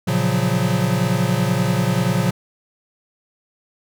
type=chord; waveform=square; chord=Gb major seventh; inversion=first; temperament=equal; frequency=116.54 / 138.59 / 174.61 / 185 Hz; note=Bb2 / Db3 / F3 / Gb3; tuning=0 / 0 / 0 / 0 cents; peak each=-23 dBFS; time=0.07-2.31 s; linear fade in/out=10 ms; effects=none

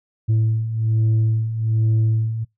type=beating tone pair; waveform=sine; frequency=110 / 111.2 Hz; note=A2 / A2; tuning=0 / +19 cents; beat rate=1.2 Hz; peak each=-20 / -15 dBFS; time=0.28-2.45 s; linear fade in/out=20 ms; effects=noise-tail reverb RT60 0.2 s tail -26 dB re dry + tanh soft clip ceiling -13 dBFS

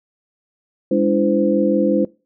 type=tone cluster; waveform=sine; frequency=204.3 / 289.3 / 334.9 / 513 Hz; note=G#3 / D4 / E4 / C5; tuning=-28 / -26 / +27 / -34 cents; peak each=-19 dBFS; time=0.91-2.05 s; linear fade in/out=5 ms; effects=noise-tail reverb RT60 0.3 s tail -22 dB re dry

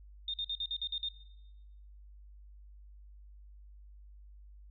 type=tone bursts; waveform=sine; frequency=3651 Hz; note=A#7; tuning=37 cents flat; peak=-33 dBFS; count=8; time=0.28-1.087 s; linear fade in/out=2 ms; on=58 ms; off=49 ms; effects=noise-tail reverb RT60 1.0 s tail -17 dB re dry + added 50 Hz sine -51 dBFS peak until 4.7 s

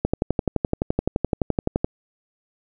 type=click train; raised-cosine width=2 ms; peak=-6 dBFS; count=22; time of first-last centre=0.05-1.845 s; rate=11.7 Hz; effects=none

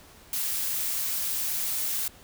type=noise; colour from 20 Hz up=blue; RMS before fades=-29 dBFS; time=0.33-2.08 s; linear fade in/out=2 ms; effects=pink hiss -52 dBFS RMS until 2.23 s

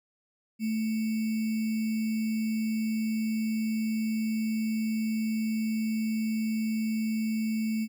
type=tone with sample-and-hold; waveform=sine; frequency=220 Hz; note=A3; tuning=in tune; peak=-26 dBFS; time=0.59-7.88 s; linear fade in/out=50 ms; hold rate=2450 Hz; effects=none

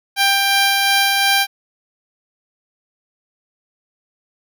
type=tone with tremolo; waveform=10% pulse; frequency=791 Hz; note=G5; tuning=15 cents sharp; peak=-4 dBFS; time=0.16-1.47 s; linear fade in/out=50 ms; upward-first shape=sine; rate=2.8 Hz; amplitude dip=25%; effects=none

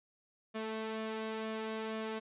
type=tone with flanger; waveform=sawtooth; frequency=220 Hz; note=A3; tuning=in tune; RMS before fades=-39 dBFS; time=0.54-2.2 s; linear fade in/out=20 ms; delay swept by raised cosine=1.7 to 2.68 ms; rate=2.1 Hz; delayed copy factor=+0.5; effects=resampled to 8000 Hz

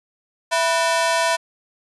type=ring-modulated tone; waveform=sawtooth; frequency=823 Hz; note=G#5; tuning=16 cents flat; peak=-10 dBFS; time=0.51-1.37 s; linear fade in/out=20 ms; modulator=159 Hz; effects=resampled to 24000 Hz

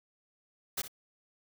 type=noise with echo; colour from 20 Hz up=white; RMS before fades=-33 dBFS; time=0.77-0.82 s; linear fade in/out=10 ms; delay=61 ms; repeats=1; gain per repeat=-12 dB; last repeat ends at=0.881 s; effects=none

